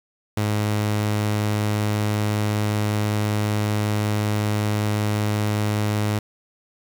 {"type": "tone", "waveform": "sawtooth", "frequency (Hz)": 105.3, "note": "G#2", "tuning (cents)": 24, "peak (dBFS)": -16, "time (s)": [0.37, 6.19], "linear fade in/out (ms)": 5, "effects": ["7-bit"]}